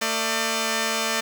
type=tone pair together; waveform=5% pulse; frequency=224.7 / 600 Hz; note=A3 / D5; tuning=+37 / +37 cents; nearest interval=octave + perfect fourth; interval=1700 cents; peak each=-14 dBFS; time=0.01-1.21 s; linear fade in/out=10 ms; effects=none